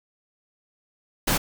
pink noise, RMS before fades -22 dBFS, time 1.27-1.38 s, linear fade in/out 10 ms, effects none

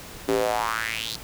square tone with high-pass filter sweep, 56.1 Hz, A1, 34 cents sharp, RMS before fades -26 dBFS, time 0.28-1.16 s, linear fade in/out 5 ms, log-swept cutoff 330 to 4500 Hz, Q 4.1, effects pink hiss -41 dBFS RMS until 1.23 s

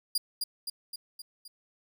sawtooth tone with echo, 4836 Hz, D8, 50 cents sharp, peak -22 dBFS, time 0.15-0.18 s, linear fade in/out 5 ms, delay 260 ms, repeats 5, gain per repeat -4 dB, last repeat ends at 1.48 s, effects none

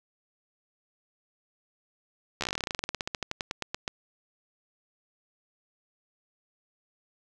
slowing click train, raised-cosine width 0.2 ms, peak -13 dBFS, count 29, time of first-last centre 2.41-3.879 s, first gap 13 ms, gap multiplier 1.09, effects none

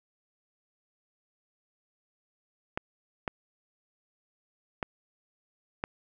clicks, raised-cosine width 0.5 ms, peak -15 dBFS, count 4, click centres 2.775 / 3.278 / 4.828 / 5.839 s, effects none

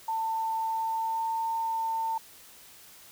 sine tone with pitch glide, 894 to 900.2 Hz, A5 to A5, +27 to +39 cents, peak -27 dBFS, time 0.08-2.18 s, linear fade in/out 5 ms, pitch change +12 cents, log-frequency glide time 0.61-1.32 s, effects white hiss -52 dBFS RMS until 3.11 s

